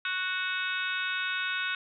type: harmonic tone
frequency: 370 Hz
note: F#4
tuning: in tune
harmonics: 3 / 4 / 5 / 6 / 7 / 8 / 9 / 10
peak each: -40 / -31 / -43 / -40 / -36 / -44 / -44 / -38 dBFS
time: 0.05-1.75 s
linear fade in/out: 2 ms
effects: none